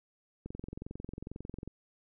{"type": "click train", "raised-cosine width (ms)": 3, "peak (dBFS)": -28, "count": 28, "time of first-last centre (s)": [0.46, 1.676], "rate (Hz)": 22.2, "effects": []}